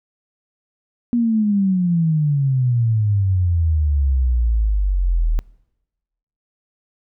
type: exponential sweep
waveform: sine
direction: down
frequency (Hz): 242 to 38.56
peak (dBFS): -14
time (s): 1.13-5.39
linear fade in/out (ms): 0
effects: noise-tail reverb RT60 1.0 s tail -24 dB re dry